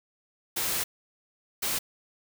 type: noise bursts at uneven times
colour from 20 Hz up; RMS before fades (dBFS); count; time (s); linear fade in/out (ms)
white; -29; 2; 0.56-0.84 / 1.62-1.79; 10
effects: none